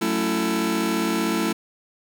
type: chord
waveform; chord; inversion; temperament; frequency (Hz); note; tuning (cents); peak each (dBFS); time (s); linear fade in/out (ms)
sawtooth; F# minor seventh; none; just; 185 / 222 / 277.5 / 333; F#3 / A3 / C#4 / E4; 0 / +16 / +2 / +18; -25 / -21 / -26 / -20; 0.01-1.53; 10
effects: none